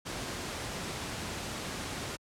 pink noise, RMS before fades -37 dBFS, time 0.05-2.17 s, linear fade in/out 20 ms, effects high-pass 60 Hz 12 dB/octave + low-pass 9000 Hz 12 dB/octave

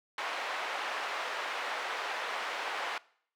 pink band-pass noise, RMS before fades -36 dBFS, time 0.18-2.98 s, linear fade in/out 2 ms, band 690 to 2600 Hz, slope 12 dB/octave, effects noise-tail reverb RT60 0.6 s tail -22 dB re dry + high-pass 400 Hz 12 dB/octave

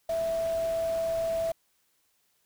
sine tone in noise, 659.3 Hz, E5, in tune, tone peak -26 dBFS, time 0.09-1.52 s, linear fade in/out 5 ms, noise pink, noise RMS -44 dBFS, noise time 0.09-1.52 s, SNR +15 dB, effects white hiss -71 dBFS RMS until 2.45 s

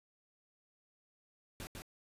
pink noise with echo, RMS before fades -45 dBFS, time 1.6-1.67 s, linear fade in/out 0 ms, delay 150 ms, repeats 1, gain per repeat -2 dB, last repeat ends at 1.82 s, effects resampled to 32000 Hz

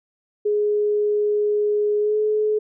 sine tone with pitch glide, 417.4 to 426.7 Hz, G#4 to G#4, +9 to +47 cents, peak -17 dBFS, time 0.45-2.59 s, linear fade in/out 10 ms, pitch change +38 cents, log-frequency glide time 2-2.17 s, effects none

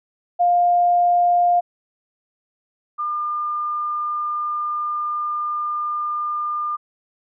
sine tone pair in turn, 704 / 1203.8 Hz, F5 / D6, +14 / +42 cents, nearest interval major sixth, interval 928 cents, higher second, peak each -13 / -21 dBFS, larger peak first, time 0.39-1.61 / 2.98-6.77 s, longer second, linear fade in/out 20 ms, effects none

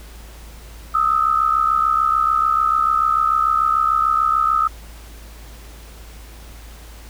sine tone pair together, 1244.5 / 1311.3 Hz, D#6 / E6, 0 / -9 cents, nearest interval minor second, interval 91 cents, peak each -17 dBFS, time 0.94-4.68 s, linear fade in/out 10 ms, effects added 55 Hz sine -37 dBFS peak until 7.09 s + pink hiss -44 dBFS RMS until 7.09 s

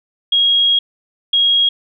sine tone pair in turn, 3285 / 3285 Hz, G#7 / G#7, -20 / -20 cents, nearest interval unison, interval 0 cents, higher neither, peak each -10 dBFS, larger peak neither, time 0.32-0.79 / 1.33-1.69 s, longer first, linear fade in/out 5 ms, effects none

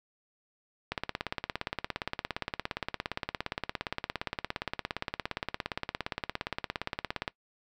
click train, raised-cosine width 0.3 ms, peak -15 dBFS, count 111, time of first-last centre 0.92-7.278 s, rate 17.3 Hz, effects noise-tail reverb RT60 0.1 s tail -20 dB re dry

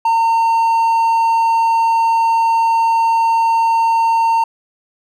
triangle tone, 912 Hz, A#5, 38 cents flat, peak -9 dBFS, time 0.05-4.44 s, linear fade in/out 5 ms, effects none

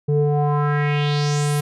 square tone with low-pass filter sweep, 146.6 Hz, D3, 3 cents flat, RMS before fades -19 dBFS, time 0.08-1.61 s, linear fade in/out 10 ms, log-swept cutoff 350 to 12000 Hz, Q 3.3, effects none

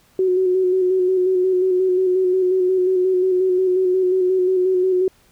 sine tone with vibrato, 370 Hz, F#4, in tune, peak -14 dBFS, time 0.19-5.08 s, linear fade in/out 2 ms, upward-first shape square, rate 5.6 Hz, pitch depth 26 cents each way, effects pink hiss -56 dBFS RMS until 5.31 s

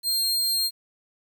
sawtooth tone, 4201 Hz, C8, 6 cents sharp, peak -19 dBFS, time 0.03-0.71 s, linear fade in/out 50 ms, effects 9-bit

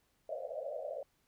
pink band-pass noise, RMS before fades -41 dBFS, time 0.29-1.03 s, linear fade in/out 2 ms, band 500 to 680 Hz, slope 96 dB/octave, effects pink hiss -75 dBFS RMS until 1.27 s

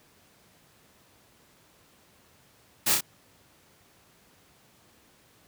white noise with echo, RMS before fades -24 dBFS, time 2.86-2.95 s, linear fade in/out 10 ms, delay 30 ms, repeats 2, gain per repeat -3 dB, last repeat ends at 3.01 s, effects pink hiss -60 dBFS RMS until 5.47 s + high-pass 80 Hz 12 dB/octave

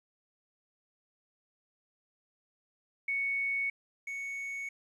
sine / triangle tone pair in turn, 2220 / 2220 Hz, C#7 / C#7, +2 / +2 cents, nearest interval unison, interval 0 cents, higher neither, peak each -29 / -34 dBFS, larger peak first, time 3.08-3.7 / 4.07-4.69 s, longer neither, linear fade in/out 5 ms, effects resampled to 24000 Hz + 11-bit

